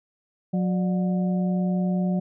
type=harmonic tone with a mistuned harmonic; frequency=182.1 Hz; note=F#3; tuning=27 cents flat; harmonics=1 / 2 / 3 / 4; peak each=-21 / -36 / -34 / -38 dBFS; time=0.53-2.2 s; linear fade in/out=10 ms; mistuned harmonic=3; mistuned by=+140 cents; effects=none